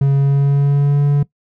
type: tone with pitch glide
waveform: triangle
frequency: 138.59 to 143.64 Hz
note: C#3 to D3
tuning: 0 to -38 cents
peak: -8 dBFS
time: 0.01-1.23 s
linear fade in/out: 5 ms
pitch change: +62 cents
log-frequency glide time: 0.14-1.02 s
effects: noise-tail reverb RT60 0.1 s tail -19 dB re dry